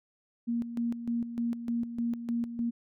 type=tone with tremolo; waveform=sine; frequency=235 Hz; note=A#3; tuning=14 cents sharp; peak=-27 dBFS; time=0.47-2.71 s; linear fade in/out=20 ms; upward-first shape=square; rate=3.3 Hz; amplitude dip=65%; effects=none